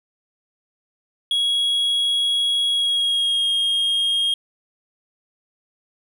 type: tone with pitch glide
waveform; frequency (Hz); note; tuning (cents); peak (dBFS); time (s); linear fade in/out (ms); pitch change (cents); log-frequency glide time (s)
triangle; 3322 to 3246; G#7 to G#7; 0 to -40; -16; 1.31-4.34; 2; -40; 2.7-3.5
effects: none